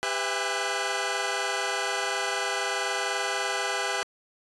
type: tone cluster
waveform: 15% pulse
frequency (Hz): 397.8 / 503 / 663 / 816 / 1485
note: G4 / B4 / E5 / G#5 / F#6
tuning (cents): +25 / +32 / +10 / -31 / +6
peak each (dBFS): -27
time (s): 0.03-4.03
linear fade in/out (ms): 0
effects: resampled to 24000 Hz